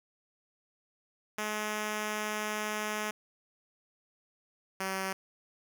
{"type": "tone pair in turn", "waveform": "5% pulse", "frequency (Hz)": [212.5, 191.18], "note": ["G#3", "G3"], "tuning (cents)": [40, -43], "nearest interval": "major second", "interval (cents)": 183, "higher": "first", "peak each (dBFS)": -21, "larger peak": "neither", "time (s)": [[1.38, 3.11], [4.8, 5.13]], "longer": "first", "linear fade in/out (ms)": 5, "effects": []}